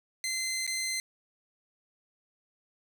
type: tone with dropouts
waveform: 15% pulse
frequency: 2067 Hz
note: C7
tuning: 22 cents flat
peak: -24 dBFS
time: 0.24-1 s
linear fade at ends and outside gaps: 1 ms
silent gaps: 0.666-0.676 s
effects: none